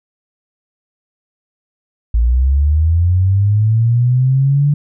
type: linear sweep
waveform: sine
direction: up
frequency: 55 to 146.83 Hz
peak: -9 dBFS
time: 2.14-4.74 s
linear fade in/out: 5 ms
effects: none